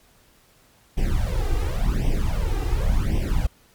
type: noise with flanger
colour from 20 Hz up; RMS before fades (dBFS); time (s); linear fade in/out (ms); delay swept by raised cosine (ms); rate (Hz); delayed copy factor
brown; -21; 0.97-3.47; 10; 0.35 to 2.55; 0.91; +1
effects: pink hiss -57 dBFS RMS until 3.74 s + MP3 96 kbps